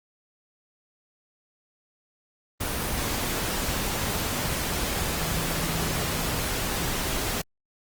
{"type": "tone in noise", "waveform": "sine", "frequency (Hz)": 162.5, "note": "E3", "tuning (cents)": -24, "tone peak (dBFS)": -34, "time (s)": [5.21, 6.45], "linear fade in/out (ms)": 10, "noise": "pink", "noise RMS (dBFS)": -28, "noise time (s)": [2.6, 7.42], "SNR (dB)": -9, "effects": ["Opus 24 kbps"]}